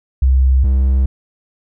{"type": "tone pair in turn", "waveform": ["sine", "triangle"], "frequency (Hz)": [65.41, 65.9], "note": ["C2", "C2"], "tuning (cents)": [0, 13], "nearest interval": "unison", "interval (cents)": 13, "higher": "second", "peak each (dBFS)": -8, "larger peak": "neither", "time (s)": [[0.22, 0.64], [0.64, 1.06]], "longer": "neither", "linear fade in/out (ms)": 5, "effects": []}